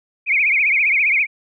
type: tone with vibrato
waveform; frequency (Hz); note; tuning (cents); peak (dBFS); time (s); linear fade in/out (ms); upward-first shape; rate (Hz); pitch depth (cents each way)
sine; 2307; D7; -31; -13; 0.26-1.27; 50; triangle; 15; 190
effects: none